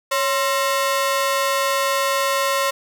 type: ring-modulated tone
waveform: sawtooth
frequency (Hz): 804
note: G5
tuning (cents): +44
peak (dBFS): -11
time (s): 0.11-2.71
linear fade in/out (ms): 10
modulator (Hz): 250
effects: none